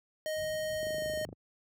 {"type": "tone with pitch glide", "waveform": "square", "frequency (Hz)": [622.3, 618], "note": ["D#5", "D#5"], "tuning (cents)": [0, -12], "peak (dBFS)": -33, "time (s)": [0.26, 1.25], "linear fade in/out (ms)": 0, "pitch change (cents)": -12, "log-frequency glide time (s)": [0.84, 1.08]}
{"type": "low-pass noise", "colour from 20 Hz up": "pink", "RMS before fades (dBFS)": -47, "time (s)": [0.36, 1.34], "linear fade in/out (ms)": 10, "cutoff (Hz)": 180, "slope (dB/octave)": 24}
{"type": "click train", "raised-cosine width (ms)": 2, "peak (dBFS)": -31, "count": 14, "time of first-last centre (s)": [0.83, 1.328], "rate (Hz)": 26.1}
{"effects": ["high-pass 80 Hz 12 dB/octave"]}